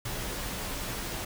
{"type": "noise with comb filter", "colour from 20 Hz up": "pink", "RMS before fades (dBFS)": -35, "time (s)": [0.05, 1.25], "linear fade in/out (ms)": 5, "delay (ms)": 13, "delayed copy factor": -0.55, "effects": []}